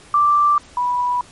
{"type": "tone pair in turn", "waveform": "sine", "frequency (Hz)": [1174.7, 982.2], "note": ["D6", "B5"], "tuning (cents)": [0, -10], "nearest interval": "minor third", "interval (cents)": 310, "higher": "first", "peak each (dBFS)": [-11, -16], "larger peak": "first", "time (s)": [[0.14, 0.58], [0.77, 1.21]], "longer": "neither", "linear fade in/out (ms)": 2, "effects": ["pink hiss -45 dBFS RMS until 1.31 s", "MP3 48 kbps"]}